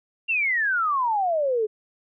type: exponential sweep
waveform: sine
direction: down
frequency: 2797 to 415.3 Hz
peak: -20 dBFS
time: 0.28-1.67 s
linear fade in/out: 20 ms
effects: none